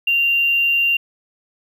triangle tone with hard clipping, 2776 Hz, F7, 11 cents flat, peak -14 dBFS, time 0.07-0.97 s, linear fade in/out 5 ms, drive 3 dB, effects none

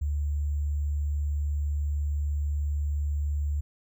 sine tone with sample-and-hold, 73.1 Hz, D2, 7 cents flat, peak -25 dBFS, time 0.01-3.61 s, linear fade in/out 10 ms, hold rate 7350 Hz, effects none

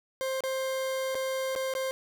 40% pulse tone with dropouts, 527 Hz, C5, 12 cents sharp, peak -28 dBFS, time 0.21-1.91 s, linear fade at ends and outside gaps 0 ms, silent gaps 0.406-0.437 / 1.147-1.153 / 1.552-1.56 / 1.738-1.751 s, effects none

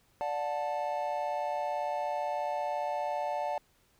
triangle chord, D major, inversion none, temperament equal with one note detuned, 587.3 / 725.2 / 880 Hz, D5 / F#5 / A5, 0 / -35 / 0 cents, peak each -33 dBFS, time 0.21-3.58 s, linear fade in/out 0 ms, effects pink hiss -68 dBFS RMS until 3.99 s

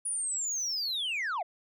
sine linear sweep, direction down, 9800 to 618 Hz, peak -27 dBFS, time 0.05-1.43 s, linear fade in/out 10 ms, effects tanh soft clip ceiling -29 dBFS

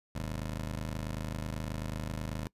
20% pulse ring-modulated tone, 78.5 Hz, D#2, 16 cents sharp, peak -27 dBFS, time 0.15-2.47 s, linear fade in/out 0 ms, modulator 25.3 Hz, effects noise-tail reverb RT60 0.1 s tail -23 dB re dry + resampled to 32000 Hz

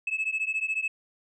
sine beating tone pair, 2590 / 2604 Hz, E7 / E7, -31 / -22 cents, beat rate 14 Hz, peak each -28 dBFS, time 0.07-0.88 s, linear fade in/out 5 ms, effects tanh soft clip ceiling -22 dBFS

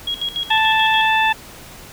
sine tone with tremolo, 3300 Hz, G#7, 12 cents flat, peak -19 dBFS, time 0.07-1.08 s, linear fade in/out 5 ms, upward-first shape square, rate 6.9 Hz, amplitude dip 80%
harmonic tone, 880 Hz, A5, in tune, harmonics 1 / 2 / 3 / 4, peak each -16 / -19 / -20 / -24 dBFS, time 0.5-1.33 s, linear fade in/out 10 ms
effects pink hiss -39 dBFS RMS until 1.92 s

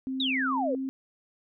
sine tone with pitch glide, 263 to 265.9 Hz, C4 to C4, +9 to +28 cents, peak -29 dBFS, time 0.07-0.89 s, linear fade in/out 0 ms, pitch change +19 cents, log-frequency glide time 0.36-0.65 s
sine exponential sweep, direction down, 3916 to 466.2 Hz, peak -26 dBFS, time 0.2-0.75 s, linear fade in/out 2 ms
effects none

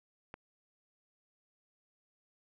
click, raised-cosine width 0.5 ms, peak -29 dBFS, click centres 0.341 s, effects none

